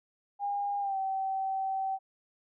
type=tone with pitch glide; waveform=sine; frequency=809 to 770.2 Hz; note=G#5 to G5; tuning=-46 to -31 cents; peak=-29 dBFS; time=0.39-1.99 s; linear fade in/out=50 ms; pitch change=-85 cents; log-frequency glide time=0.8-0.97 s; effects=none